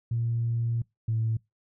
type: tone pair in turn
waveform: sine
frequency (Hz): 116.54 / 112.09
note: A#2 / A2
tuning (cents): 0 / +33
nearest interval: minor second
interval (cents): 67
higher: first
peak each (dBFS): -24 / -23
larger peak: second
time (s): 0.11-0.82 / 1.08-1.37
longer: first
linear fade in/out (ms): 5
effects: noise-tail reverb RT60 0.2 s tail -25 dB re dry + tanh soft clip ceiling -19 dBFS